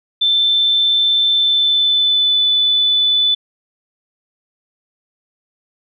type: tone with pitch glide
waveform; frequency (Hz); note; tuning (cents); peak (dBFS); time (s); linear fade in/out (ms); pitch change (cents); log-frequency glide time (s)
sine; 3542 to 3491; A7 to A7; +11 to -14; -11; 0.21-3.35; 10; -25; 1.31-2.46
effects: none